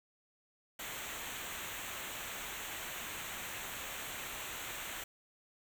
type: noise with comb filter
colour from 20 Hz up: pink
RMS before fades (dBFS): -43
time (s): 0.79-5.04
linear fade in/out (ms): 5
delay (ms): 0.2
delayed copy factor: -0.75
effects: none